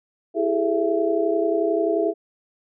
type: tone cluster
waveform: sine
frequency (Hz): 331.7 / 401 / 432.3 / 667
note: E4 / G4 / A4 / E5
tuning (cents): +11 / +39 / -31 / +20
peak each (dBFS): -24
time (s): 0.34-2.14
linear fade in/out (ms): 50
effects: none